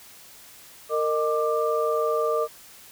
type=tone cluster; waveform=sine; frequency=460.5 / 615 / 1184 Hz; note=A#4 / D#5 / D6; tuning=-21 / -20 / +14 cents; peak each=-24 / -26 / -27 dBFS; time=0.89-2.48 s; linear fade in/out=50 ms; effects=white hiss -48 dBFS RMS until 2.91 s